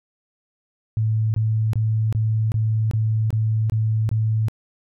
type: tone bursts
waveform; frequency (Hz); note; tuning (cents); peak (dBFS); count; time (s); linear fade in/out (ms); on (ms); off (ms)
sine; 109.9; A2; -2; -17; 9; 0.97-4.484; 0; 370; 23
effects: none